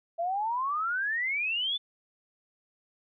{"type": "exponential sweep", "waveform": "sine", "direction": "up", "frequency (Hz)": [659.3, 3545], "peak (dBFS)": -27, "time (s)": [0.18, 1.78], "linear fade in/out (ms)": 20, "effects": []}